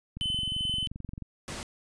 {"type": "click train", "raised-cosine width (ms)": 5, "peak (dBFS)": -26, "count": 25, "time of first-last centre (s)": [0.17, 1.223], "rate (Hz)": 22.8}
{"type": "tone with tremolo", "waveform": "triangle", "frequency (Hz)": 3039, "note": "F#7", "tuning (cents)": 46, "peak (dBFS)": -26, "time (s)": [0.21, 0.87], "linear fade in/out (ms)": 0, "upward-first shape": "sine", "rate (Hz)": 2.5, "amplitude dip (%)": 25}
{"type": "noise", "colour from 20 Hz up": "pink", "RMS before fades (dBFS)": -38, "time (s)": [1.48, 1.63], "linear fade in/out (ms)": 0}
{"effects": ["resampled to 22050 Hz"]}